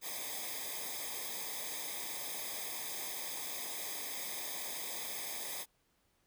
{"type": "noise with comb filter", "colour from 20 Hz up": "white", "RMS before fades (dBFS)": -41, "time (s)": [0.01, 5.66], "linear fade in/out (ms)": 50, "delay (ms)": 0.7, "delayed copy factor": -0.9, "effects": ["pink hiss -75 dBFS RMS until 6.26 s"]}